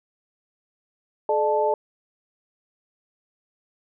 sine tone cluster, 428.5 / 601 / 875 Hz, A4 / D5 / A5, -46 / +40 / -10 cents, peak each -23 dBFS, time 1.29-1.74 s, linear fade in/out 2 ms, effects none

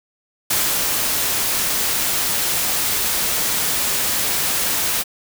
white noise with ADSR envelope, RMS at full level -18 dBFS, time 0.5-5.04 s, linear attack 8 ms, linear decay 240 ms, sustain -2 dB, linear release 33 ms, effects none

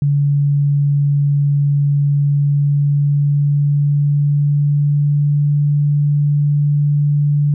sine tone with pitch glide, 143.1 to 145.77 Hz, D3 to D3, -45 to -13 cents, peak -11 dBFS, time 0.02-7.54 s, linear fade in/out 2 ms, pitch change +32 cents, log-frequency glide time 2.08-5.55 s, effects none

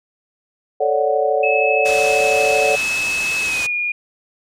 sine chord, D major seventh, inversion second, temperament equal, 440 / 554.4 / 587.3 / 740 Hz, A4 / C#5 / D5 / F#5, 0 / 0 / 0 / 0 cents, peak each -20 dBFS, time 0.8-2.76 s, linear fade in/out 10 ms
sine tone with pitch glide, 2590 to 2431 Hz, E7 to D#7, -31 to -41 cents, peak -18 dBFS, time 1.43-3.92 s, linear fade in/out 5 ms, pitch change -110 cents, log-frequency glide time 3.41-3.73 s
white low-pass noise, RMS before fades -28 dBFS, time 1.85-3.67 s, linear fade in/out 10 ms, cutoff 8400 Hz, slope 24 dB/octave
effects none

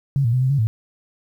sine tone with pitch steps, 138.5 / 116.1 / 127.2 / 130.5 / 140.7 / 110.3 Hz, C#3 / A#2 / C3 / C3 / C#3 / A2, -1 / -7 / -48 / -4 / +26 / +5 cents, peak -15 dBFS, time 0.16-0.67 s, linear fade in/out 0 ms, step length 85 ms, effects 9-bit

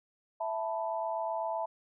sine chord, E suspended fourth, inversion none, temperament equal, 659.3 / 880 / 987.8 Hz, E5 / A5 / B5, 0 / 0 / 0 cents, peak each -34 / -35 / -39 dBFS, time 0.4-1.66 s, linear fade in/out 10 ms, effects none

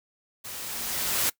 white noise with level ramp, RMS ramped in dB -39 to -24 dBFS, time 0.44-1.3 s, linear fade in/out 10 ms, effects noise-tail reverb RT60 0.1 s tail -21 dB re dry

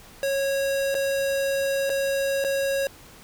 square tone with dropouts, 549 Hz, C#5, 17 cents flat, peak -23 dBFS, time 0.23-2.87 s, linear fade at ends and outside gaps 1 ms, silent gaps 0.944-0.95 / 1.895-1.9 / 2.441-2.447 s, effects pink hiss -48 dBFS RMS until 3.23 s

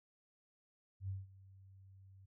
sine tone with ADSR envelope, 96.2 Hz, G2, 32 cents flat, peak -37 dBFS, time 1-2.26 s, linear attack 85 ms, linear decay 180 ms, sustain -20 dB, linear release 11 ms, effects none

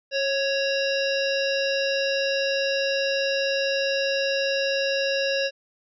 harmonic tone with a mistuned harmonic, 554.4 Hz, C#5, in tune, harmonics 1 / 3 / 5 / 7 / 9 / 10, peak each -24 / -30 / -29 / -34 / -34 / -34 dBFS, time 0.11-5.51 s, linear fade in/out 50 ms, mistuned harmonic 1, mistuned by -25 cents, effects none

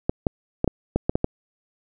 clicks, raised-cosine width 2 ms, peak -6 dBFS, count 8, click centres 0.095 / 0.268 / 0.644 / 0.677 / 0.96 / 1.095 / 1.155 / 1.244 s, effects none

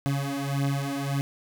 30% pulse beating tone pair, 138.59 / 140.29 Hz, C#3 / C#3, 0 / +21 cents, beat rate 1.7 Hz, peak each -26 dBFS, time 0.06-1.21 s, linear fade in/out 0 ms, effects none

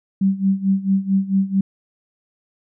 sine tone with tremolo, 193.8 Hz, G3, 20 cents flat, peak -12 dBFS, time 0.21-1.61 s, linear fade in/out 5 ms, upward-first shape sine, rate 4.5 Hz, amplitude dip 85%, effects none

